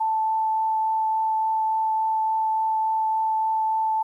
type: tone with vibrato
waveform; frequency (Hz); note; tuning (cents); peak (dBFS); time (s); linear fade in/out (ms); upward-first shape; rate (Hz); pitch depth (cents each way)
sine; 880; A5; 0; -20; 0-4.03; 10; triangle; 3.5; 8
effects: 10-bit